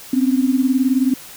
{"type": "beating tone pair", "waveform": "sine", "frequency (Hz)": [255.8, 274.8], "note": ["C4", "C#4"], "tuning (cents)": [-39, -15], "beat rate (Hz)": 19, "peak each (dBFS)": [-15, -18], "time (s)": [0.13, 1.14], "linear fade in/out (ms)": 5, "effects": ["white hiss -38 dBFS RMS until 1.36 s"]}